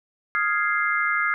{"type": "chord", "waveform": "sine", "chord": "F minor seventh", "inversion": "third", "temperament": "equal", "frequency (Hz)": [1244.5, 1396.9, 1661.2, 2093], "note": ["Eb6", "F6", "Ab6", "C7"], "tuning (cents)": [0, 0, 0, 0], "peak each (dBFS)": [-26, -26, -26, -25], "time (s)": [0.35, 1.34], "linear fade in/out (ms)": 0, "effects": []}